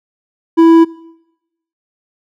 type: tone with hard clipping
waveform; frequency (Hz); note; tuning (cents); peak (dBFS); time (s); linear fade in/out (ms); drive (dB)
sine; 329.6; E4; 0; -5; 0.57-0.85; 20; 6
effects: noise-tail reverb RT60 0.9 s tail -22 dB re dry